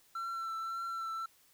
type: tone with vibrato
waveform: triangle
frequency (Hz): 1345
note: E6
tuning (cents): +34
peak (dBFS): -34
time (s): 0.15-1.26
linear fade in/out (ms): 5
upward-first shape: triangle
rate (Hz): 1.8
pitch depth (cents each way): 22
effects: white hiss -66 dBFS RMS until 1.53 s